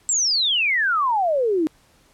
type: exponential sweep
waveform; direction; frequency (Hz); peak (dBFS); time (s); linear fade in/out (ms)
sine; down; 7780 to 300; -17; 0.09-1.67; 0
effects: pink hiss -57 dBFS RMS until 2.13 s + low-pass 12000 Hz 12 dB/octave